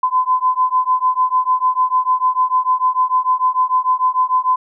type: beating tone pair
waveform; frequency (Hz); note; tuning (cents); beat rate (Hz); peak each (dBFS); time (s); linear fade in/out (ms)
sine; 1015 / 1021.7; B5 / C6; +47 / -42; 6.7; -16; 0.03-4.56; 5
effects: none